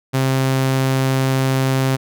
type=tone; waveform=sawtooth; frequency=132.7 Hz; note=C3; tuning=25 cents sharp; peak=-11 dBFS; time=0.13-1.97 s; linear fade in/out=20 ms; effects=none